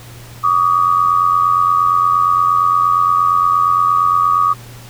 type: tone pair together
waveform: sine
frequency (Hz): 1145 / 1233.6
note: D6 / D#6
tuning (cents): -44 / -15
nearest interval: minor second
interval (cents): 129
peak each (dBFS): -13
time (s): 0.43-4.54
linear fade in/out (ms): 20
effects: added 119 Hz sine -35 dBFS peak until 4.89 s + pink hiss -39 dBFS RMS until 4.89 s